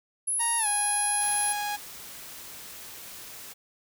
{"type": "tone", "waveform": "sine", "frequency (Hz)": 10548, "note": "E9", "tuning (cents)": 0, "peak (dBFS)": -25, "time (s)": [0.27, 1.53], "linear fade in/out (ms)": 10}
{"type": "tone with pitch glide", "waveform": "sawtooth", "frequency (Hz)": [934, 827.3], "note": ["A#5", "G#5"], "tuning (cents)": [3, -7], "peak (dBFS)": -25, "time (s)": [0.39, 1.77], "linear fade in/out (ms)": 20, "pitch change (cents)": -210, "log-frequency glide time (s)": [0.58, 0.67]}
{"type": "noise", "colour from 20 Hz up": "white", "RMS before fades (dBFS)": -43, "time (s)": [1.2, 3.54], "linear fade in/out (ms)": 20}
{"effects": []}